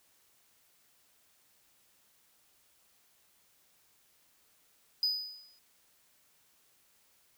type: tone with exponential decay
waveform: triangle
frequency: 4978 Hz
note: D#8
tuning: in tune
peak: -23 dBFS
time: 5.03-5.59 s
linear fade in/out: 1 ms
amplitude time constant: 120 ms
effects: tanh soft clip ceiling -19 dBFS + white hiss -68 dBFS RMS until 7.37 s